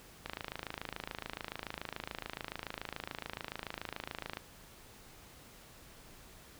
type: click train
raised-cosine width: 0.3 ms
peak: -22 dBFS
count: 112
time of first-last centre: 0.26-4.371 s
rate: 27 Hz
effects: pink hiss -56 dBFS RMS until 6.59 s